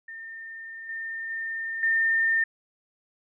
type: tone with level steps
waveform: sine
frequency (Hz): 1811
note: A6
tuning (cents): +49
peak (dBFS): -37 / -31 / -29 / -20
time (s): 0.08-2.44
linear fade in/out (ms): 5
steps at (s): 0.89 / 1.3 / 1.83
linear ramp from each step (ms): 2
effects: none